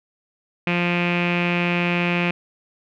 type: tone with low-pass filter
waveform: sawtooth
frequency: 174.61 Hz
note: F3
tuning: in tune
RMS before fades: -21 dBFS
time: 0.67-2.31 s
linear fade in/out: 2 ms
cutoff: 2500 Hz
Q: 6.8
effects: none